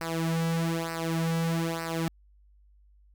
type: tone with flanger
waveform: sawtooth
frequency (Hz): 164.81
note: E3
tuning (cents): 0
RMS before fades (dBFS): -29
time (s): 0.01-2.08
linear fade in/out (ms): 0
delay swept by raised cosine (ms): 0.29 to 3.29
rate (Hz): 1.1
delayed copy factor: -0.8
effects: added 50 Hz sine -56 dBFS peak until 3.14 s